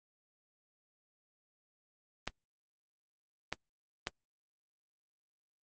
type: clicks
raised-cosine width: 0.2 ms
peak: -15 dBFS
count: 3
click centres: 2.276 / 3.526 / 4.071 s
effects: low-pass 7000 Hz 12 dB/octave + Opus 24 kbps